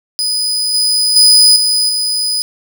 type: tone with level steps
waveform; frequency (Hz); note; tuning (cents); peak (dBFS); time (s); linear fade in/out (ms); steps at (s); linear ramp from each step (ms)
35% pulse; 4978; D#8; 0; -12 / -9 / -3 / -9 / -12; 0.19-2.42; 0; 0.74 / 1.16 / 1.56 / 1.89; 2
effects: none